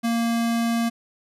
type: tone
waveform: square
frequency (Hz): 231.9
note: A#3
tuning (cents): -9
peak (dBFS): -21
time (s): 0.03-0.9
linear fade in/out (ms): 20
effects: resampled to 32000 Hz